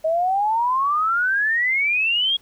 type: exponential sweep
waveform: sine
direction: up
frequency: 626 to 3322 Hz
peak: -17 dBFS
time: 0.04-2.37 s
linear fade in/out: 10 ms
effects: pink hiss -55 dBFS RMS until 2.41 s